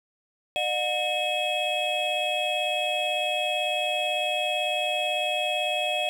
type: tone cluster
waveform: triangle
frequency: 606 / 724 / 2562 / 3305 Hz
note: D#5 / F#5 / E7 / G#7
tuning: -46 / -38 / -50 / -9 cents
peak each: -28 dBFS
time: 0.56-6.09 s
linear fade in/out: 0 ms
effects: none